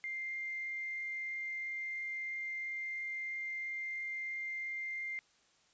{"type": "tone with quantisation", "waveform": "sine", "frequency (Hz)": 2101, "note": "C7", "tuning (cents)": 7, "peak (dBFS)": -37, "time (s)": [0.04, 5.19], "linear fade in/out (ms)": 0, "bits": 10, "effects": ["white hiss -69 dBFS RMS until 5.73 s", "resampled to 16000 Hz"]}